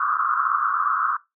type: band-pass noise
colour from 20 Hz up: white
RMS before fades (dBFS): -22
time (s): 0-1.17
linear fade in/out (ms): 5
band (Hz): 1100 to 1400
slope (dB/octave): 96
effects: noise-tail reverb RT60 0.2 s tail -19 dB re dry